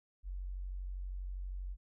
sine tone, 46.25 Hz, F#1, in tune, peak -38 dBFS, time 0.23-1.77 s, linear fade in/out 50 ms, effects none

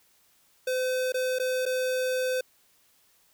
square tone with dropouts, 511 Hz, C5, 41 cents flat, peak -26 dBFS, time 0.67-2.41 s, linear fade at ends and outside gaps 5 ms, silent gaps 1.122-1.142 / 1.387-1.397 / 1.655-1.661 s, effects white hiss -64 dBFS RMS until 3.33 s

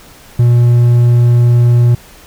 triangle tone, 120.2 Hz, B2, 46 cents flat, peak -3 dBFS, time 0.39-1.95 s, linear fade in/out 5 ms, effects pink hiss -39 dBFS RMS until 2.26 s

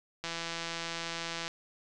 click train, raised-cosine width 0.2 ms, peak -19 dBFS, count 208, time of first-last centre 0.24-1.48 s, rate 167 Hz, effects resampled to 24000 Hz

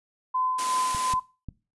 sine tone with tremolo, 1021 Hz, C6, 43 cents flat, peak -22 dBFS, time 0.34-1.2 s, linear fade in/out 10 ms, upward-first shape sine, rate 2.8 Hz, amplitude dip 40%
white high-pass noise, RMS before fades -32 dBFS, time 0.58-1.14 s, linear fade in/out 10 ms, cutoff 190 Hz, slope 96 dB/octave
clicks, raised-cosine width 5 ms, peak -24 dBFS, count 3, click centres 0.948 / 1.138 / 1.487 s
effects noise-tail reverb RT60 0.3 s tail -19 dB re dry + resampled to 24000 Hz

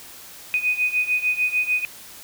sine beating tone pair, 2489 / 2495.7 Hz, D#7 / D#7, 0 / +5 cents, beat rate 6.7 Hz, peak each -21 / -24 dBFS, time 0.54-1.85 s, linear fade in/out 0 ms, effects white hiss -42 dBFS RMS until 2.23 s

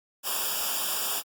white noise with comb filter, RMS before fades -29 dBFS, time 0.23-1.23 s, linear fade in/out 50 ms, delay 0.48 ms, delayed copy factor -1, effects Opus 48 kbps

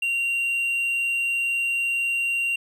triangle tone, 2762 Hz, F7, 20 cents flat, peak -20 dBFS, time 0.02-2.56 s, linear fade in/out 5 ms, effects none

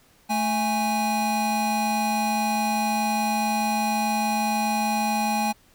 square tone pair together, 218.8 / 826.1 Hz, A3 / G#5, -9 / -9 cents, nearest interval octave + major seventh, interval 2300 cents, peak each -27 / -24 dBFS, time 0.29-5.53 s, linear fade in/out 20 ms, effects pink hiss -58 dBFS RMS until 5.74 s

